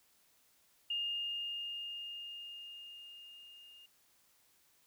sine tone with level ramp, 2828 Hz, F7, 21 cents sharp, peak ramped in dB -33 to -55 dBFS, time 0.9-3.86 s, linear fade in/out 5 ms, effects white hiss -70 dBFS RMS until 4.86 s

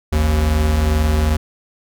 square tone pair together, 54.24 / 76.7 Hz, A1 / D#2, -24 / -24 cents, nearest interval tritone, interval 600 cents, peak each -21 / -15 dBFS, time 0.12-1.37 s, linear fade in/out 10 ms, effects none

